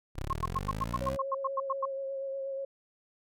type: linear sweep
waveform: 15% pulse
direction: up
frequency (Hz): 30.87 to 68.5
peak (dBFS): -28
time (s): 0.15-1.17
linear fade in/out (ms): 20
type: tone bursts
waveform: sine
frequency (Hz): 1073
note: C6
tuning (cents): +43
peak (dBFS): -27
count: 13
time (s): 0.3-1.855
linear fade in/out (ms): 5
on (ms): 31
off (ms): 96
type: tone with vibrato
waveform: sine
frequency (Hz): 543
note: C#5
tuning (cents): -36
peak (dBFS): -33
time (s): 1.01-2.65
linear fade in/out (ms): 5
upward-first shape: sine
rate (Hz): 8.3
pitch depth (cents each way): 21
effects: none